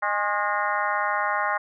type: harmonic tone with a mistuned harmonic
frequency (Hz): 205.3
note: G#3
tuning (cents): -20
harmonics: 3 / 4 / 5 / 6 / 7 / 8 / 9 / 10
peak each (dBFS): -32 / -28 / -28 / -31 / -29 / -37 / -30 / -39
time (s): 0.02-1.58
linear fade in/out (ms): 10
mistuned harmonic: 5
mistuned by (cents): +64
effects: none